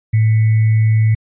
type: tone with sample-and-hold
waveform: sine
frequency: 110 Hz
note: A2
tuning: in tune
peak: -9 dBFS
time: 0.13-1.15 s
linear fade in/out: 10 ms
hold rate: 2100 Hz
effects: resampled to 8000 Hz